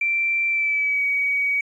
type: tone with pitch glide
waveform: triangle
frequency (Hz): 2349 to 2261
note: D7 to C#7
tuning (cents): 0 to +34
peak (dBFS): -15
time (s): 0.01-1.61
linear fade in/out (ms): 5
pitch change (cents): -66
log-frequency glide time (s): 0.48-1.04
effects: tanh soft clip ceiling -17 dBFS + resampled to 24000 Hz